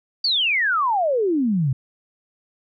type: exponential sweep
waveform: sine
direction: down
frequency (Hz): 4707 to 123.47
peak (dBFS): -17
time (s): 0.24-1.73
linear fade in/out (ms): 5
effects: none